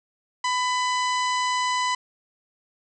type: harmonic tone with a mistuned harmonic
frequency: 999 Hz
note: B5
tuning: 20 cents sharp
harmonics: 1 / 2 / 3 / 4 / 5 / 6 / 7 / 8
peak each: -23 / -29 / -33 / -35 / -37 / -39 / -40 / -41 dBFS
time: 0.44-1.95 s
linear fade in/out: 5 ms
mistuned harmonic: 4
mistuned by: +17 cents
effects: none